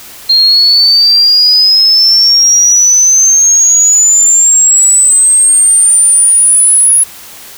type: exponential sweep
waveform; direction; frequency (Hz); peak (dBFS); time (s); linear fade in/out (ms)
sine; up; 4186 to 10548; -3; 0.29-7.04; 10
effects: white hiss -31 dBFS RMS until 7.57 s